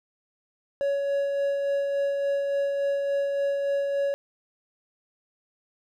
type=tone with tremolo; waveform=triangle; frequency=560 Hz; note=C#5; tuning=18 cents sharp; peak=-20 dBFS; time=0.81-4.14 s; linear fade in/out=0 ms; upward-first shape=sine; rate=3.5 Hz; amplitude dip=30%; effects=none